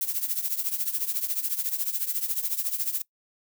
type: noise with tremolo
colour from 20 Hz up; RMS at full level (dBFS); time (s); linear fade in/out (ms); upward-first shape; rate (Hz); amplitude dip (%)
violet; -25; 0.01-3.02; 5; triangle; 14; 85
effects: noise-tail reverb RT60 0.1 s tail -22 dB re dry

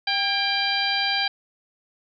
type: harmonic tone with a mistuned harmonic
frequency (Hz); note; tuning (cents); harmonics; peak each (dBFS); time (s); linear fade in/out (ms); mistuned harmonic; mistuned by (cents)
790; G5; +13; 1 / 2 / 3 / 4 / 5 / 6; -28 / -28 / -28 / -28 / -28 / -28; 0.07-1.28; 5; 2; +42
effects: none

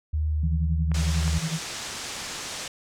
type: tone with vibrato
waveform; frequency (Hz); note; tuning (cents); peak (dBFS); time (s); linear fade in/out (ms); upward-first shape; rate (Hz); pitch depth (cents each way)
sine; 76.3; D#2; -33; -22; 0.13-1.39; 10; triangle; 2; 18
type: tone with tremolo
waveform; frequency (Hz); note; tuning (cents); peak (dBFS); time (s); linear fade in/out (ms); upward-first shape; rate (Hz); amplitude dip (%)
sine; 160.7; E3; -44; -23; 0.43-1.59; 5; sine; 11; 85
type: clicks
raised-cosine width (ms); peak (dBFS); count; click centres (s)
0.5; -22 / -27 / -18; 3; 0.917 / 1.228 / 1.279
type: low-pass noise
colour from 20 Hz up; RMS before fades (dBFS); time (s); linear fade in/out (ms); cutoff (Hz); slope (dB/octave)
white; -35; 0.94-2.68; 5; 7600; 24
effects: none

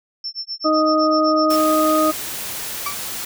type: tone with tremolo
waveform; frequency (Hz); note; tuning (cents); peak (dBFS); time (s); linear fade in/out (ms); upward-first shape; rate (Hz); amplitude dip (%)
sine; 5370; E8; +31; -23; 0.24-1.56; 2; sine; 7.9; 100
type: harmonic tone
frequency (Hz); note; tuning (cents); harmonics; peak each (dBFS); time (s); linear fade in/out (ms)
311.1; D#4; 0; 1 / 2 / 4; -18 / -18 / -18; 0.64-2.12; 20
type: noise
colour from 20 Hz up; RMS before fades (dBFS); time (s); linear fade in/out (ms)
white; -28; 1.5-3.25; 5
type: tone with exponential decay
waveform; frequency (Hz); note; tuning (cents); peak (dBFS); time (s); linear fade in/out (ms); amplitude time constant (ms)
35% pulse; 1153; D6; -32; -18; 2.86-3.01; 5; 32
effects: none

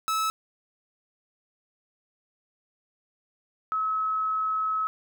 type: tone pair in turn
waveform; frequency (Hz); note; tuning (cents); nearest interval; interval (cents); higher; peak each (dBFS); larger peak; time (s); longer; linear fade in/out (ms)
45% pulse / sine; 1300 / 1288; E6 / E6; -24 / -41; unison; 17; first; -24; neither; 0.08-0.3 / 3.72-4.87; second; 0
effects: none

